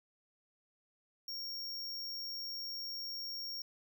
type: tone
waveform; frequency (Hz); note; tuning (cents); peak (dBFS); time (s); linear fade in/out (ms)
square; 5540; F8; -15; -40; 1.28-3.62; 2
effects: none